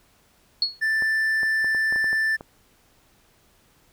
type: tone with exponential decay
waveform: sine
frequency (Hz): 4345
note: C#8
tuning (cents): -35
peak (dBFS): -15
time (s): 0.62-0.8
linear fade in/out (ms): 2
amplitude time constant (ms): 37
type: tone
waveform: triangle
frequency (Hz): 1768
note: A6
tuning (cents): +8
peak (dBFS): -18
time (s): 0.81-2.37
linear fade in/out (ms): 20
type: clicks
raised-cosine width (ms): 1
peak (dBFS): -23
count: 9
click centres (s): 1.023 / 1.432 / 1.645 / 1.748 / 1.925 / 1.96 / 2.043 / 2.13 / 2.409
effects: pink hiss -60 dBFS RMS until 3.92 s